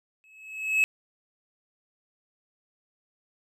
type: tone with exponential growth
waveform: triangle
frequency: 2581 Hz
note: E7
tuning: 37 cents flat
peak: -15 dBFS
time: 0.24-0.84 s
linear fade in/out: 0 ms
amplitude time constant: 130 ms
effects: none